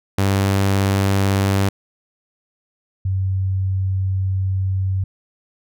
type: tone pair in turn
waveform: sawtooth / sine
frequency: 98 / 95.1 Hz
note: G2 / F#2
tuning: 0 / +48 cents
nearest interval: minor second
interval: 52 cents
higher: first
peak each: -11 / -17 dBFS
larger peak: first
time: 0.18-1.69 / 3.05-5.04 s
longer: second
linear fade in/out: 5 ms
effects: none